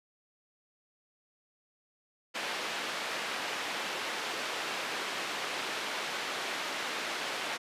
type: band-pass noise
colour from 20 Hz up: white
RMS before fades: -36 dBFS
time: 2.34-7.58 s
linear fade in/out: 20 ms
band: 300 to 3000 Hz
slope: 12 dB/octave
effects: resampled to 32000 Hz